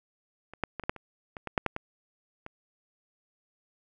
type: clicks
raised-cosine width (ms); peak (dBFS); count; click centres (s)
0.5; -29 / -12 / -20 / -24 / -12 / -28 / -24 / -20 / -9 / -11 / -18 / -25; 12; 0.536 / 0.637 / 0.797 / 0.837 / 0.895 / 0.963 / 1.368 / 1.473 / 1.578 / 1.663 / 1.764 / 2.464
effects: none